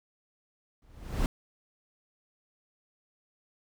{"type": "noise with exponential growth", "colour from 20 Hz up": "brown", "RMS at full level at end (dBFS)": -23, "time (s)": [0.82, 1.26], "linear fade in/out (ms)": 1, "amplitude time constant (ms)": 94, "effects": []}